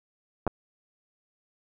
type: clicks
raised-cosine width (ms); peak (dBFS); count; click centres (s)
1; -13; 2; 0.467 / 0.476
effects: none